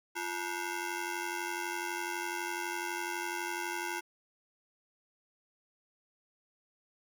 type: ring-modulated tone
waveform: 15% pulse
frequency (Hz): 604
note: D5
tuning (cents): +48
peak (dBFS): -25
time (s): 0.15-4.01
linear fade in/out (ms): 20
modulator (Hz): 256
effects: none